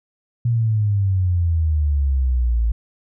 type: exponential sweep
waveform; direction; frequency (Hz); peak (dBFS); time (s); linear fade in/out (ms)
sine; down; 120.1 to 55; -15; 0.45-2.72; 5
effects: none